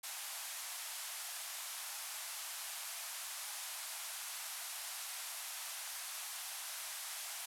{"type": "band-pass noise", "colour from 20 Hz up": "white", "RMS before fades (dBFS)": -45, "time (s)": [0.03, 7.46], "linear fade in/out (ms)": 10, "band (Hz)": [650, 13000], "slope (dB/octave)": 48, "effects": []}